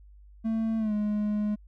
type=tone with pitch glide; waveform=triangle; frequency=223.3 to 209.6 Hz; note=A3 to G#3; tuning=+26 to +16 cents; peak=-23 dBFS; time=0.44-1.56 s; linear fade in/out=20 ms; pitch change=-110 cents; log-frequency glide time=0.78-0.93 s; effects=added 50 Hz sine -49 dBFS peak until 1.67 s